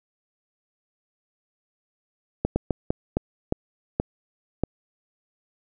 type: slowing click train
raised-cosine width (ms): 2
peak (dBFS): -8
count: 8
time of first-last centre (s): 2.45-4.636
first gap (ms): 110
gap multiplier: 1.34
effects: none